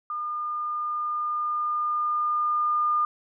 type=tone with level ramp; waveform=sine; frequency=1211 Hz; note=D#6; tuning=47 cents flat; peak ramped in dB=-28 to -20 dBFS; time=0.1-3.05 s; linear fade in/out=2 ms; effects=none